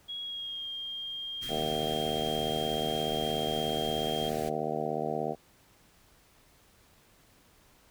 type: tone with pitch glide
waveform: sine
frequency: 3315 to 3213 Hz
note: G#7 to G7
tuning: -4 to +42 cents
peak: -35 dBFS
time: 0.08-4.3 s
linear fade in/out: 20 ms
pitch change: -54 cents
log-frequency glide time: 0.21-0.68 s
type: band-stop noise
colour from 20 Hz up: pink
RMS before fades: -43 dBFS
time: 1.41-4.5 s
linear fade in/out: 20 ms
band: 360 to 1400 Hz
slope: 24 dB/octave
type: harmonic tone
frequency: 76.8 Hz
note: D#2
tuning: 22 cents flat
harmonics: 2 / 3 / 4 / 5 / 6 / 7 / 8 / 9 / 10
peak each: -40 / -39 / -42 / -38 / -36 / -42 / -38 / -36 / -38 dBFS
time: 1.48-5.36 s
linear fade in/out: 50 ms
effects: pink hiss -62 dBFS RMS until 7.9 s

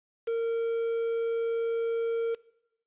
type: tone with quantisation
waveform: triangle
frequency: 459.8 Hz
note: A#4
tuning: 24 cents flat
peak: -24 dBFS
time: 0.27-2.35 s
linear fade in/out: 10 ms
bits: 7
effects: noise-tail reverb RT60 0.8 s tail -20 dB re dry + resampled to 8000 Hz

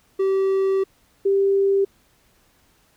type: tone pair in turn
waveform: triangle / sine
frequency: 386.1 / 393.5 Hz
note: G4 / G4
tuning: -26 / +7 cents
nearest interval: unison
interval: 33 cents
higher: second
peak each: -15 dBFS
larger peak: neither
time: 0.19-0.84 / 1.25-1.85 s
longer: first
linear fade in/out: 10 ms
effects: pink hiss -60 dBFS RMS until 2.96 s

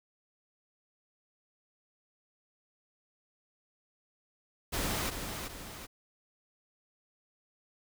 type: noise with echo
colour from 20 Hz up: pink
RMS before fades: -33 dBFS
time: 4.72-5.11 s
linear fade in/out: 20 ms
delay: 380 ms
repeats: 2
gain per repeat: -6 dB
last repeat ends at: 5.87 s
effects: none

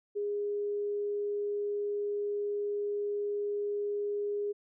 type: tone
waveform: sine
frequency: 410.7 Hz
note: G#4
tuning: 19 cents flat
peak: -30 dBFS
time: 0.15-4.53 s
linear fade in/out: 20 ms
effects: none

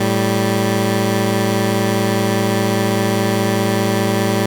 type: tone pair together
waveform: 15% pulse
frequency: 110 / 195.08 Hz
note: A2 / G3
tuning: 0 / -8 cents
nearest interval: minor seventh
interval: 992 cents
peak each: -11 dBFS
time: 0-4.46 s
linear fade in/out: 5 ms
effects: none

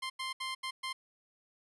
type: tone bursts at uneven times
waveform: 15% pulse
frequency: 1050 Hz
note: C6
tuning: 6 cents sharp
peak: -29 dBFS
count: 5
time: 0.02-0.1 / 0.19-0.33 / 0.4-0.55 / 0.63-0.71 / 0.83-0.93 s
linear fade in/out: 10 ms
effects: resampled to 24000 Hz

